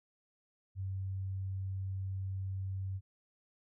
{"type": "tone", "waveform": "sine", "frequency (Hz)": 95.7, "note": "G2", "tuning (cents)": -41, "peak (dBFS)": -35, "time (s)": [0.75, 3.01], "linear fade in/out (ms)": 50, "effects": []}